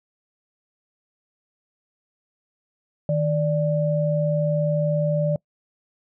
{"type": "tone pair together", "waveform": "sine", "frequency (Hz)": [155.71, 587.3], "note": ["D#3", "D5"], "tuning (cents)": [2, 0], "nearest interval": "octave + major seventh", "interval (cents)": 2298, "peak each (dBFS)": [-21, -22], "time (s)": [3.09, 5.36], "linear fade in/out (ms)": 2, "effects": ["noise-tail reverb RT60 0.1 s tail -25 dB re dry"]}